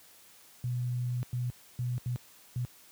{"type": "tone bursts at uneven times", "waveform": "sine", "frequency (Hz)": 123.3, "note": "B2", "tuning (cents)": -2, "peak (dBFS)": -29, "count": 5, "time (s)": [[0.64, 1.23], [1.33, 1.5], [1.79, 1.98], [2.06, 2.16], [2.56, 2.65]], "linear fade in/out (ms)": 0, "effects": ["white hiss -57 dBFS RMS until 2.91 s", "high-pass 60 Hz 12 dB/octave"]}